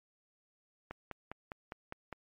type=click train; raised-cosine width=0.5 ms; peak=-26 dBFS; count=7; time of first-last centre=0.91-2.127 s; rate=4.93 Hz; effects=MP3 64 kbps